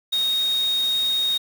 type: tone in noise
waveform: sine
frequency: 3729 Hz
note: A#7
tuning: in tune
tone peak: -19 dBFS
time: 0.12-1.38 s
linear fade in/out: 10 ms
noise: white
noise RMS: -36 dBFS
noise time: 0.12-1.38 s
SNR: +14 dB
effects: none